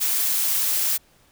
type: noise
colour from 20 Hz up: blue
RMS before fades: -22 dBFS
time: 0-0.98 s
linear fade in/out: 20 ms
effects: pink hiss -58 dBFS RMS until 1.31 s